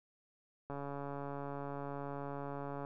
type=click train; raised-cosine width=1 ms; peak=-29 dBFS; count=304; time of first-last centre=0.7-2.849 s; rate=141 Hz; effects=none